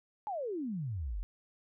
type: exponential sweep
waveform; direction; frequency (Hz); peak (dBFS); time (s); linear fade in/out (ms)
sine; down; 880 to 40.48; -34; 0.27-1.23; 0
effects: none